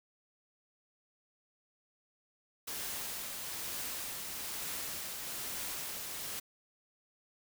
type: noise with tremolo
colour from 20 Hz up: white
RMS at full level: -39 dBFS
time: 2.67-6.4 s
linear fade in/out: 10 ms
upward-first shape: triangle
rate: 1.1 Hz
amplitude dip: 30%
effects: none